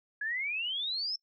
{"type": "exponential sweep", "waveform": "sine", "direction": "up", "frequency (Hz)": [1661.2, 5380], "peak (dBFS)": -31, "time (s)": [0.21, 1.16], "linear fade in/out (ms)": 5, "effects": ["noise-tail reverb RT60 0.1 s tail -24 dB re dry"]}